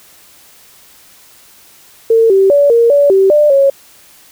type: tone with pitch steps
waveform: sine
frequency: 453.2 / 387.2 / 572 / 466.3 / 572 / 386 / 595 / 551 Hz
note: A#4 / G4 / D5 / A#4 / D5 / G4 / D5 / C#5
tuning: -49 / -21 / -46 / +1 / -46 / -27 / +22 / -11 cents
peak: -5 dBFS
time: 2.1-3.7 s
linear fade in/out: 5 ms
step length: 200 ms
effects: white hiss -43 dBFS RMS until 4.31 s